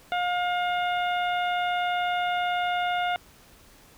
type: harmonic tone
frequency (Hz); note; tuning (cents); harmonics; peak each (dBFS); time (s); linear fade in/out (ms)
712; F5; +33; 1 / 2 / 3 / 4 / 5; -25 / -31 / -35 / -37 / -39; 0.12-3.16; 0
effects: pink hiss -54 dBFS RMS until 3.97 s